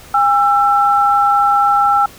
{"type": "tone pair together", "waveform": "sine", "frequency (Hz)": [810.6, 1338], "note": ["G#5", "E6"], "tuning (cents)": [-42, 25], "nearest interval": "major sixth", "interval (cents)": 867, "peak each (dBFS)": -12, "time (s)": [0.14, 2.06], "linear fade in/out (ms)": 5, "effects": ["pink hiss -39 dBFS RMS until 2.18 s"]}